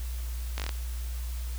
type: slowing click train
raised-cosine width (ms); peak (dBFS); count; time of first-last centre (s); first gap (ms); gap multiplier
0.2; -16; 6; 0.58-0.692; 18; 1.11
effects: added 60 Hz sine -31 dBFS peak until 1.58 s + white hiss -47 dBFS RMS until 1.58 s